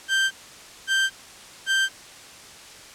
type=tone bursts; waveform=30% pulse; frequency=1568 Hz; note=G6; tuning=in tune; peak=-16 dBFS; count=3; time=0.08-1.89 s; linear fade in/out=50 ms; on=230 ms; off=560 ms; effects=white hiss -44 dBFS RMS until 2.94 s + low-pass 8000 Hz 12 dB/octave